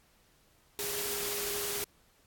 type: tone in noise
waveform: sine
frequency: 408.5 Hz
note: G#4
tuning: 29 cents flat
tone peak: -40 dBFS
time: 0.79-1.84 s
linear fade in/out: 0 ms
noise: white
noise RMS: -35 dBFS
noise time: 0.79-1.84 s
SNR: -8 dB
effects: pink hiss -66 dBFS RMS until 2.26 s + AAC 64 kbps